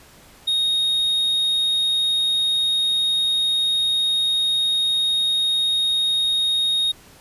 triangle tone, 3729 Hz, A#7, in tune, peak -16 dBFS, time 0.47-6.92 s, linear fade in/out 10 ms, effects pink hiss -48 dBFS RMS until 7.2 s + resampled to 32000 Hz

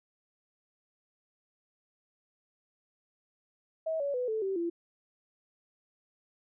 sine tone with pitch steps, 642 / 565.4 / 497.9 / 438.5 / 386.2 / 340.1 Hz, E5 / C#5 / B4 / A4 / G4 / F4, -46 / +34 / +14 / -6 / -26 / -46 cents, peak -29 dBFS, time 3.86-4.7 s, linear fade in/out 10 ms, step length 140 ms, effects none

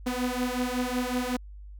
sawtooth beating tone pair, 246.9 / 252.3 Hz, B3 / B3, 0 / +37 cents, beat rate 5.4 Hz, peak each -26 dBFS, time 0.06-1.37 s, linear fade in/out 10 ms, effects added 50 Hz sine -41 dBFS peak until 1.79 s

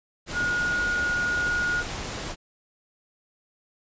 sine tone in noise, 1440 Hz, F#6, 47 cents flat, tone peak -23 dBFS, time 0.33-1.84 s, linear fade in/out 50 ms, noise pink, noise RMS -33 dBFS, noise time 0.26-2.36 s, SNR +7 dB, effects resampled to 16000 Hz

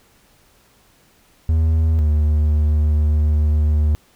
triangle tone pair in turn, 79.9 / 75.6 Hz, D#2 / D#2, +47 / -49 cents, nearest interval minor second, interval 96 cents, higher first, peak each -11 dBFS, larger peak neither, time 1.49-1.99 / 1.99-3.95 s, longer second, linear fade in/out 0 ms, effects pink hiss -55 dBFS RMS until 4.15 s

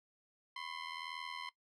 15% pulse ring-modulated tone, 1036 Hz, C6, 17 cents flat, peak -33 dBFS, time 0.56-1.49 s, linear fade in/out 0 ms, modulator 40.8 Hz, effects noise-tail reverb RT60 0.1 s tail -17 dB re dry + low-pass 5000 Hz 12 dB/octave

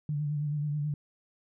sine tone with vibrato, 147.9 Hz, D3, 13 cents sharp, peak -28 dBFS, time 0.09-0.94 s, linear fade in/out 2 ms, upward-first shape sine, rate 9.3 Hz, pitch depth 42 cents each way, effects none

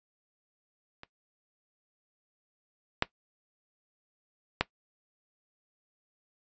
clicks, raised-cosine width 0.3 ms, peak -28 / -7 / -8 dBFS, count 3, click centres 1.034 / 3.024 / 4.61 s, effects noise-tail reverb RT60 0.1 s tail -18 dB re dry + resampled to 16000 Hz

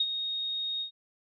sine tone with ADSR envelope, 3729 Hz, A#7, in tune, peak -22 dBFS, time 0-0.91 s, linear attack 5 ms, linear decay 47 ms, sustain -8 dB, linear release 99 ms, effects none

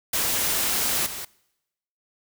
white noise with level steps, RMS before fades -24 / -34 dBFS, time 0.13-1.25 s, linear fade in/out 5 ms, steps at 1.06 s, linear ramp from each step 5 ms, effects noise-tail reverb RT60 0.9 s tail -24 dB re dry

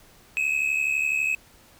triangle tone pair together, 2521 / 2593 Hz, D#7 / E7, +22 / -29 cents, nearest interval unison, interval 49 cents, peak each -23 / -22 dBFS, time 0.37-1.35 s, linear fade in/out 0 ms, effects tanh soft clip ceiling -15 dBFS + pink hiss -54 dBFS RMS until 1.79 s

